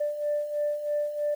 sine beating tone pair, 588 / 591.1 Hz, D5 / D5, +2 / +11 cents, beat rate 3.1 Hz, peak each -32 / -26 dBFS, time 0-1.35 s, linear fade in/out 10 ms, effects tanh soft clip ceiling -20 dBFS + 9-bit

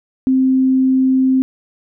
sine tone, 261.6 Hz, C4, in tune, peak -10 dBFS, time 0.27-1.42 s, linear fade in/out 0 ms, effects none

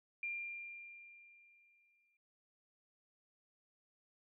sine tone with exponential decay, 2390 Hz, D7, 30 cents sharp, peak -37 dBFS, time 0.23-2.17 s, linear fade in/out 2 ms, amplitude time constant 420 ms, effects none

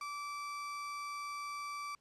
35% pulse tone, 1161 Hz, D6, 20 cents flat, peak -38 dBFS, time 0.01-1.95 s, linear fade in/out 2 ms, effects pink hiss -75 dBFS RMS until 2 s + low-pass 8000 Hz 12 dB/octave

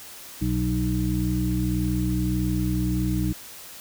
harmonic tone with a mistuned harmonic, 61.74 Hz, B1, in tune, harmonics 1 / 2 / 3 / 5, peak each -27 / -27 / -27 / -27 dBFS, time 0.41-3.33 s, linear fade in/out 10 ms, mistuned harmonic 1, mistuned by +39 cents, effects white hiss -42 dBFS RMS until 3.8 s

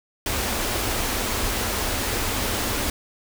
pink band-stop noise, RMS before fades -25 dBFS, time 0.26-2.9 s, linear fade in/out 2 ms, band 120 to 190 Hz, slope 96 dB/octave, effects none

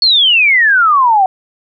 sine exponential sweep, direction down, 4435 to 736 Hz, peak -6 dBFS, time 0.02-1.26 s, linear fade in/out 2 ms, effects none

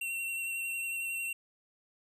square tone with vibrato, 2727 Hz, F7, 42 cents flat, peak -34 dBFS, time 0.01-1.33 s, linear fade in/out 5 ms, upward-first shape triangle, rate 11 Hz, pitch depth 22 cents each way, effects none

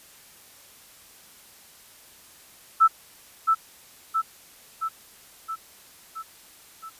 sine tone with echo, 1318.5 Hz, E6, in tune, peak -12 dBFS, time 2.8-2.88 s, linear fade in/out 20 ms, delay 670 ms, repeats 6, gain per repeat -4 dB, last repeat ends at 6.9 s, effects white hiss -51 dBFS RMS until 6.99 s + resampled to 32000 Hz

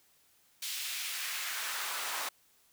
pink noise with high-pass filter sweep, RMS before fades -37 dBFS, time 0.62-2.29 s, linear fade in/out 5 ms, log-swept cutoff 3300 to 840 Hz, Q 1.2, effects white hiss -67 dBFS RMS until 2.72 s

